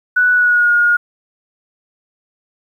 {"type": "tone with pitch glide", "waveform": "sine", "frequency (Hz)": [1480, 1431.2], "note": ["F#6", "F6"], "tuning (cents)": [0, 42], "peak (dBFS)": -9, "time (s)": [0.16, 0.97], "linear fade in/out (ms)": 10, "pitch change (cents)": -58, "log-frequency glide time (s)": [0.32, 0.72], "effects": ["8-bit"]}